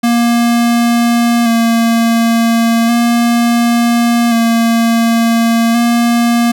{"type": "tone with vibrato", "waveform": "square", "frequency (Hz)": 233.1, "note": "A#3", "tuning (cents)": 0, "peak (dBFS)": -9, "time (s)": [0.03, 6.52], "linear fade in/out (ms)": 10, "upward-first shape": "square", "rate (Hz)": 0.35, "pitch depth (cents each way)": 21, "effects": []}